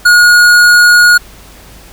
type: tone with tanh clipping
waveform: sine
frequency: 1442 Hz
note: F#6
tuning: 45 cents flat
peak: -4 dBFS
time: 0.05-1.18 s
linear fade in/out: 10 ms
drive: 17 dB
effects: added 50 Hz sine -37 dBFS peak until 1.92 s + pink hiss -37 dBFS RMS until 1.92 s